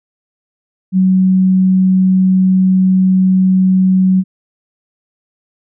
sine tone, 187.2 Hz, F#3, 20 cents sharp, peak -7 dBFS, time 0.92-4.24 s, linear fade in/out 50 ms, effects none

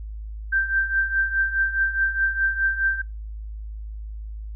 sine tone with tremolo, 1568 Hz, G6, in tune, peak -16 dBFS, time 0.52-3.02 s, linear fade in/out 10 ms, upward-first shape triangle, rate 4.8 Hz, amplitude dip 80%, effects noise-tail reverb RT60 0.2 s tail -21 dB re dry + added 53 Hz sine -31 dBFS peak until 4.55 s

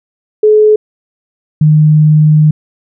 sine tone pair in turn, 426.9 / 153.08 Hz, G#4 / D#3, +48 / -28 cents, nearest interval octave + tritone, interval 1776 cents, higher first, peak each -3 dBFS, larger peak neither, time 0.43-0.76 / 1.61-2.51 s, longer second, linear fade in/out 5 ms, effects none

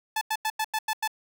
sawtooth tone bursts, 870 Hz, A5, 20 cents flat, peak -21 dBFS, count 7, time 0.16-1.077 s, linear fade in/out 5 ms, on 53 ms, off 91 ms, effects none

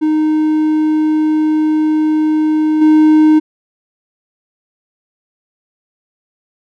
triangle tone with level steps, 309.3 Hz, D#4, 10 cents flat, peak -8 / -3 dBFS, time 0.01-3.4 s, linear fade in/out 20 ms, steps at 2.81 s, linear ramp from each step 10 ms, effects none

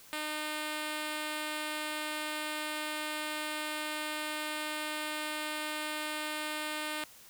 5% pulse tone, 304.9 Hz, D#4, 35 cents flat, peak -23 dBFS, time 0.13-7.04 s, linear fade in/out 0 ms, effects white hiss -55 dBFS RMS until 7.29 s

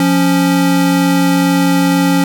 square tone pair together, 175.17 / 277.2 Hz, F3 / C#4, +6 / 0 cents, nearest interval minor sixth, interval 794 cents, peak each -14 / -12 dBFS, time 0-2.24 s, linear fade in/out 2 ms, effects none

